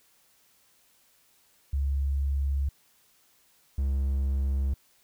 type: tone pair in turn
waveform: sine / triangle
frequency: 69.3 / 67.99 Hz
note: C#2 / C#2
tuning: 0 / -33 cents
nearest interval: unison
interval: 33 cents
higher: first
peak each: -24 / -22 dBFS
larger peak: second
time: 1.73-2.69 / 3.78-4.74 s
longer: neither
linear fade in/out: 5 ms
effects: white hiss -64 dBFS RMS until 5.03 s